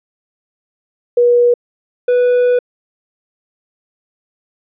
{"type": "tone pair in turn", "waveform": ["sine", "triangle"], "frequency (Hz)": [482.6, 492.5], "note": ["B4", "B4"], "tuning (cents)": [-40, -5], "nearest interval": "unison", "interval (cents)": 35, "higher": "second", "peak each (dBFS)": -7, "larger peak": "neither", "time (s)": [[1.17, 1.54], [2.08, 2.59]], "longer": "second", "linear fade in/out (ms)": 5, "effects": ["resampled to 8000 Hz"]}